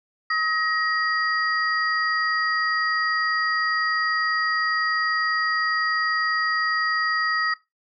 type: tone cluster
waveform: sine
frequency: 1274 / 1895 / 4777 Hz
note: D#6 / A#6 / D8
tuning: +41 / +28 / +29 cents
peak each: -24 / -24 / -31 dBFS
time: 0.3-7.54 s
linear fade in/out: 5 ms
effects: noise-tail reverb RT60 0.2 s tail -18 dB re dry